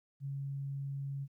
sine tone, 138.6 Hz, C#3, in tune, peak -36 dBFS, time 0.2-1.28 s, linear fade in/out 50 ms, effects 13-bit

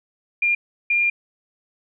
sine tone bursts at uneven times, 2403 Hz, D7, 39 cents sharp, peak -16 dBFS, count 2, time 0.42-0.55 / 0.9-1.1 s, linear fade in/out 5 ms, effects none

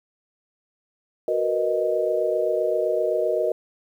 sine chord, B major seventh, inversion second, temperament equal, 370 / 466.2 / 493.9 / 622.3 Hz, F#4 / A#4 / B4 / D#5, 0 / 0 / 0 / 0 cents, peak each -27 / -25 / -29 / -23 dBFS, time 1.28-3.52 s, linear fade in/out 2 ms, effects 9-bit

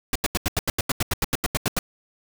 pink noise bursts, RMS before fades -22 dBFS, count 16, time 0.13-1.79 s, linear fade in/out 2 ms, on 25 ms, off 84 ms, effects none

